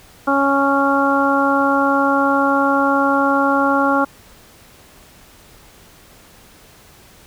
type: harmonic tone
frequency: 277.2 Hz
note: C#4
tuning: in tune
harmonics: 1 / 2 / 3 / 4 / 5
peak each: -18 / -20 / -20 / -20 / -19 dBFS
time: 0.27-4.05 s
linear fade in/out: 10 ms
effects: pink hiss -46 dBFS RMS until 7.26 s